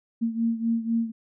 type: beating tone pair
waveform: sine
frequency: 228.2 / 232.2 Hz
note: A#3 / A#3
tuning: -37 / -7 cents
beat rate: 4 Hz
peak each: -24 / -28 dBFS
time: 0.21-1.12 s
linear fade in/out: 20 ms
effects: none